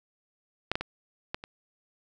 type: clicks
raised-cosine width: 0.3 ms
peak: -10 / -12 / -17 / -15 / -24 dBFS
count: 5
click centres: 0.716 / 0.755 / 0.81 / 1.345 / 1.439 s
effects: none

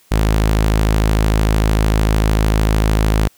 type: tone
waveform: sawtooth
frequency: 53.3 Hz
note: G#1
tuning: 46 cents sharp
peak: -8 dBFS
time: 0.11-3.28 s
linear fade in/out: 10 ms
effects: white hiss -53 dBFS RMS until 3.37 s

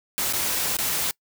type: noise with dropouts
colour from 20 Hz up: white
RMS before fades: -25 dBFS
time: 0.18-1.11 s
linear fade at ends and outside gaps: 0 ms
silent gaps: 0.326-0.334 / 0.768-0.787 s
effects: noise-tail reverb RT60 0.1 s tail -25 dB re dry

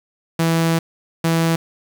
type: tone bursts at uneven times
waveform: sawtooth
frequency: 164.7 Hz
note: E3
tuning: 1 cent flat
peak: -11 dBFS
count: 2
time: 0.39-0.79 / 1.24-1.56 s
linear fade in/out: 5 ms
effects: 7-bit

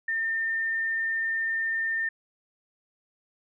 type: tone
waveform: sine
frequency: 1808 Hz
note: A6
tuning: 47 cents sharp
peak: -25 dBFS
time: 0.08-2.09 s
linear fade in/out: 5 ms
effects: none

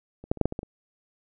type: clicks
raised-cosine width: 2 ms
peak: -29 / -9 / -26 / -7 / -9 / -18 / -17 / -25 dBFS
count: 8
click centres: 0.24 / 0.315 / 0.373 / 0.413 / 0.456 / 0.524 / 0.591 / 0.631 s
effects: none

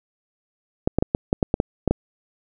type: clicks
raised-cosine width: 2 ms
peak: -4 dBFS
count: 10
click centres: 0.875 / 0.986 / 1.025 / 1.149 / 1.329 / 1.428 / 1.541 / 1.601 / 1.877 / 1.91 s
effects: none

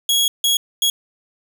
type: tone bursts at uneven times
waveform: sawtooth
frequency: 3322 Hz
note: G#7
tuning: in tune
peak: -11 dBFS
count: 3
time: 0.09-0.28 / 0.44-0.57 / 0.82-0.9 s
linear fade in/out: 2 ms
effects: none

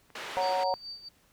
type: clicks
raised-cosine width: 0.5 ms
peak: -39 / -33 dBFS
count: 2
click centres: 0.103 / 0.386 s
type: band-pass noise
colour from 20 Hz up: white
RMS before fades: -40 dBFS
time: 0.15-0.64 s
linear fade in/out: 5 ms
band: 310 to 2700 Hz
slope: 12 dB/octave
type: chord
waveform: sine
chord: F# major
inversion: second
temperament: equal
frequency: 554.4 / 740 / 932.3 Hz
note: C#5 / F#5 / A#5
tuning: 0 / 0 / 0 cents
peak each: -30 dBFS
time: 0.37-0.74 s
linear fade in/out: 0 ms
type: tone with tremolo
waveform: sine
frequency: 4618 Hz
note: D8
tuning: 30 cents flat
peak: -37 dBFS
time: 0.41-1.09 s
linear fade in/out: 10 ms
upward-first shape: sine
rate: 4.6 Hz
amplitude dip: 75%
effects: pink hiss -65 dBFS RMS until 1.32 s

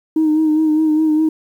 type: tone with vibrato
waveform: sine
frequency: 311.1 Hz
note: D#4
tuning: in tune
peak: -10 dBFS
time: 0.16-1.29 s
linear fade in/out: 5 ms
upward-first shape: sine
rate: 4.9 Hz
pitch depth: 34 cents each way
effects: tanh soft clip ceiling -8 dBFS + 8-bit

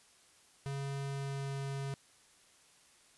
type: tone with pitch glide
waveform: square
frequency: 138.59 to 137.71 Hz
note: C#3 to C#3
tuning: 0 to -11 cents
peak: -37 dBFS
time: 0.66-1.94 s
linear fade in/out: 0 ms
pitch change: -11 cents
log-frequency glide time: 1.04-1.57 s
effects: white hiss -64 dBFS RMS until 3.17 s + resampled to 24000 Hz

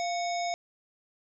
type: harmonic tone with a mistuned harmonic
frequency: 740 Hz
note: F#5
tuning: in tune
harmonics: 1 / 3 / 5 / 7 / 9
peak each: -29 / -38 / -43 / -42 / -43 dBFS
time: 0-0.54 s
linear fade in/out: 0 ms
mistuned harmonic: 1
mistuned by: -110 cents
effects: none

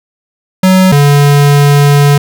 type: tone pair in turn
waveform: square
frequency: 186.9 / 143.65 Hz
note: F#3 / D3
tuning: +18 / -38 cents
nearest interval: perfect fourth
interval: 456 cents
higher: first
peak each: -4 dBFS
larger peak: neither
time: 0.63-0.92 / 0.92-2.18 s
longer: second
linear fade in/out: 5 ms
effects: none

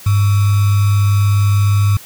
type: tone with sample-and-hold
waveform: sine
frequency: 101.2 Hz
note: G#2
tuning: 44 cents flat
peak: -9 dBFS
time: 0.06-1.97 s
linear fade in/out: 5 ms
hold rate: 1225 Hz
effects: white hiss -37 dBFS RMS until 2.05 s

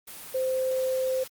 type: tone in noise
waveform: sine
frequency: 519 Hz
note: C5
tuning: 14 cents flat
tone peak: -24 dBFS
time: 0.34-1.24 s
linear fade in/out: 10 ms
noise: white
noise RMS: -42 dBFS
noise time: 0.07-1.28 s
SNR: +15 dB
effects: Opus 24 kbps

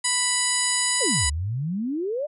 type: harmonic tone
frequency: 987.8 Hz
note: B5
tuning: in tune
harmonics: 1 / 2 / 3 / 4 / 5 / 7 / 8 / 9 / 10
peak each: -33 / -29 / -33 / -32 / -29 / -27 / -30 / -29 / -28 dBFS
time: 0.04-1.3 s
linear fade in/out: 10 ms
type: exponential two-way sweep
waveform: sine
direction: down then up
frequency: 622.3 to 65.41 to 622.3 Hz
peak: -24 dBFS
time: 1-2.27 s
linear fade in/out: 20 ms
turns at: 1.27 s
effects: none

